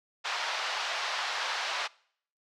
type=band-pass noise; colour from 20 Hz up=pink; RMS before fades=-33 dBFS; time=0.24-1.88 s; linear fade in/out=20 ms; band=730 to 5100 Hz; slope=24 dB/octave; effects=noise-tail reverb RT60 0.6 s tail -23 dB re dry